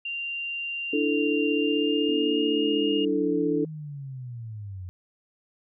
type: tone with pitch glide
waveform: sine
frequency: 2778 to 2841 Hz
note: F7 to F7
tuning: -10 to +29 cents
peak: -29 dBFS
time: 0.05-3.05 s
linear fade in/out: 5 ms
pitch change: +39 cents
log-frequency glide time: 1.48-2.41 s
type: chord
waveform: sine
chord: D suspended second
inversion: none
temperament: equal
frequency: 293.7 / 329.6 / 440 Hz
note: D4 / E4 / A4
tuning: 0 / 0 / 0 cents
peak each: -25 / -29 / -26 dBFS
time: 0.93-3.65 s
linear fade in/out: 5 ms
type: linear sweep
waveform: sine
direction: down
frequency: 250 to 88.1 Hz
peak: -34 dBFS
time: 2.09-4.89 s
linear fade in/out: 0 ms
effects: none